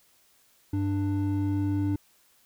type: tone pair together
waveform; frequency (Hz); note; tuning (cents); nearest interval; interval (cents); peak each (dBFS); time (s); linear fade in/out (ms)
triangle; 98.6 / 295.5; G2 / D4; +11 / +11; octave + perfect fifth; 1900; -25; 0.73-1.96; 5
effects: white hiss -63 dBFS RMS until 2.45 s